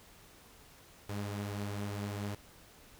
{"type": "tone pair together", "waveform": "sawtooth", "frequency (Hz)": [101.48, 207.7], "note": ["G#2", "G#3"], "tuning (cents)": [-40, 0], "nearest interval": "octave", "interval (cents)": 1240, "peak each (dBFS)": [-33, -40], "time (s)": [1.09, 2.35], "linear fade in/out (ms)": 5, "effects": ["pink hiss -58 dBFS RMS until 2.99 s"]}